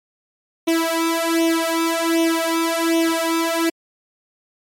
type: tone with flanger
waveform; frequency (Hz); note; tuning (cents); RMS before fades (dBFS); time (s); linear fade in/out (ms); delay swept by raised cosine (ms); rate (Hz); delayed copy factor
sawtooth; 330; E4; +2; -19; 0.67-3.7; 10; 0.32 to 2.22; 1.3; +0.95
effects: MP3 64 kbps